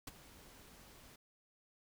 pink noise with ADSR envelope, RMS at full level -43 dBFS, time 0.07-1.16 s, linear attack 5 ms, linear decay 23 ms, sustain -16 dB, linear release 6 ms, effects none

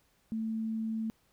sine tone, 222 Hz, A3, 16 cents sharp, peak -31 dBFS, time 0.32-1.1 s, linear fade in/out 0 ms, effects pink hiss -70 dBFS RMS until 1.32 s

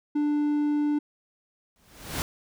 triangle tone, 295.2 Hz, D4, 9 cents sharp, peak -20 dBFS, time 0.15-0.99 s, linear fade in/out 10 ms
pink noise with exponential growth, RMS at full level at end -27 dBFS, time 1.76-2.22 s, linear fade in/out 0 ms, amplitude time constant 98 ms
effects none

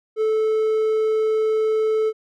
triangle tone, 436.7 Hz, A4, 13 cents flat, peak -15 dBFS, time 0.16-2.13 s, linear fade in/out 50 ms, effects none

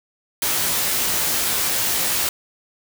white noise with comb filter, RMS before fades -21 dBFS, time 0.42-2.29 s, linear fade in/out 2 ms, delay 17 ms, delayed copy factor +0.65, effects none

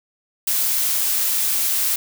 blue noise, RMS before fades -20 dBFS, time 0.47-1.96 s, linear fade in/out 5 ms, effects none

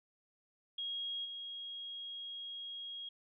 sine tone with level steps, 3280 Hz, G#7, 22 cents flat, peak -37 / -42 dBFS, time 0.78-3.09 s, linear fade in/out 5 ms, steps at 1.24 s, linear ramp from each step 20 ms, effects none

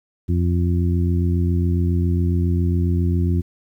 harmonic tone, 87.3 Hz, F2, in tune, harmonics 1 / 2 / 3 / 4, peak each -17 / -23 / -27 / -29 dBFS, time 0.28-3.42 s, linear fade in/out 20 ms, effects 9-bit

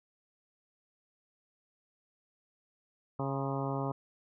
harmonic tone with a mistuned harmonic, 137.1 Hz, C#3, 19 cents flat, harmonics 1 / 2 / 3 / 4 / 5 / 6 / 7 / 8 / 9, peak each -35 / -38 / -40 / -41 / -42 / -43 / -43 / -44 / -45 dBFS, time 3.19-3.92 s, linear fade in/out 5 ms, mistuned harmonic 8, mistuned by -49 cents, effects none

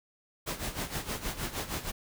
pink noise with tremolo, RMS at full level -33 dBFS, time 0.46-1.92 s, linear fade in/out 20 ms, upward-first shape sine, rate 6.4 Hz, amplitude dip 75%, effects none

